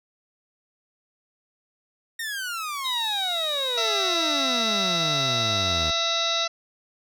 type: exponential sweep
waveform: sawtooth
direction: down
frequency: 1864.7 to 75.5 Hz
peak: -25 dBFS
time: 2.19-5.91 s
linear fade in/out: 5 ms
type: tone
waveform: sine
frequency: 3800 Hz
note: A#7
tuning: 33 cents sharp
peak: -25 dBFS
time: 2.84-6.46 s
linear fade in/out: 20 ms
type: harmonic tone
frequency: 670 Hz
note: E5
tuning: 28 cents sharp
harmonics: 1 / 2 / 3 / 4 / 5 / 6 / 7 / 8 / 9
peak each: -30 / -30 / -35 / -34 / -42 / -33 / -36 / -35 / -35 dBFS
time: 3.77-6.48 s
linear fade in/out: 10 ms
effects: none